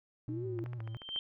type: tone with vibrato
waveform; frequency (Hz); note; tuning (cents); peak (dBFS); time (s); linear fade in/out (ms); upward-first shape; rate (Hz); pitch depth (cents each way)
triangle; 116.54; A#2; 0; -36; 0.28-0.97; 0; square; 3; 68
type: linear two-way sweep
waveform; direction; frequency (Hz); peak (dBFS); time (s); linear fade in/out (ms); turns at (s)
sine; up then down; 295.5 to 385.2 to 331.9; -37; 0.29-0.64; 0; 0.46
type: click train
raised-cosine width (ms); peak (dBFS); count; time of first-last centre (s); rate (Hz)
0.5; -32; 9; 0.59-1.161; 14
type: tone with exponential growth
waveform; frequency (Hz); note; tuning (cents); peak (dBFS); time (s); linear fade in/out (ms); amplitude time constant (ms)
sine; 3136; G7; 0; -30; 0.84-1.19; 1; 75
effects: none